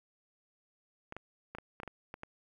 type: clicks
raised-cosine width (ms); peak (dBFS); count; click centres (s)
0.5; -27; 9; 1.124 / 1.166 / 1.55 / 1.585 / 1.801 / 1.833 / 1.877 / 2.141 / 2.234
effects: 10-bit